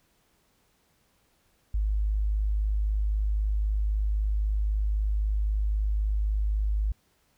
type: tone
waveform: sine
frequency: 51.91 Hz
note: G#1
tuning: in tune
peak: -23 dBFS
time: 1.74-6.92 s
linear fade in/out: 5 ms
effects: pink hiss -68 dBFS RMS until 7.37 s